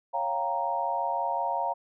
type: chord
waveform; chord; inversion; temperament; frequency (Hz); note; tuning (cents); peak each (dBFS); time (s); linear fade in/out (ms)
sine; G half-diminished seventh; second; equal; 554.4 / 698.5 / 784 / 932.3; Db5 / F5 / G5 / Bb5; 0 / 0 / 0 / 0; -35 / -31 / -34 / -29; 0.13-1.74; 20
effects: none